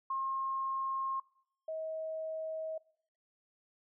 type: tone pair in turn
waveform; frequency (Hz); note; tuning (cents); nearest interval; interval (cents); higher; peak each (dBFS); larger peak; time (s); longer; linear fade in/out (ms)
sine; 1071 / 636.8; C6 / D#5; +40 / +40; major sixth; 900; first; -32 / -36; first; 0.1-1.2 / 1.68-2.78; neither; 5
effects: noise-tail reverb RT60 0.7 s tail -23 dB re dry